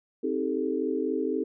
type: chord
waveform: sine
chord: A half-diminished seventh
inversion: first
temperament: just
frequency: 264 / 316.8 / 396 / 440 Hz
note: C4 / Eb4 / G4 / A4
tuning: +16 / +31 / +18 / 0 cents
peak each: -31 dBFS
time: 0.23-1.44 s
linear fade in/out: 10 ms
effects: none